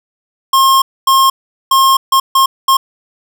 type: tone bursts at uneven times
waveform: square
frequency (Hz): 1071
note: C6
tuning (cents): +40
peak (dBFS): -7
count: 6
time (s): 0.53-0.82 / 1.07-1.3 / 1.71-1.97 / 2.12-2.2 / 2.35-2.46 / 2.68-2.77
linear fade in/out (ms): 5
effects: none